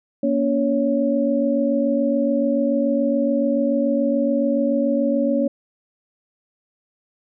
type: tone cluster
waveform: sine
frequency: 237.2 / 284.2 / 558 Hz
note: A#3 / C#4 / C#5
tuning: +30 / +43 / +11 cents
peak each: -21 dBFS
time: 0.23-5.48 s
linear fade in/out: 5 ms
effects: none